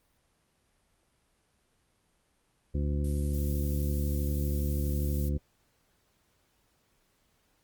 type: harmonic tone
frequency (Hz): 72.4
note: D2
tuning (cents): -24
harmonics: 1 / 2 / 3 / 4 / 5 / 7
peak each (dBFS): -28 / -34 / -38 / -40 / -42 / -45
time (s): 2.74-5.38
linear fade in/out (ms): 10
type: noise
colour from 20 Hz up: violet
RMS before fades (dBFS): -44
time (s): 3.04-5.29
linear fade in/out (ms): 5
effects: pink hiss -71 dBFS RMS until 7.63 s + Opus 32 kbps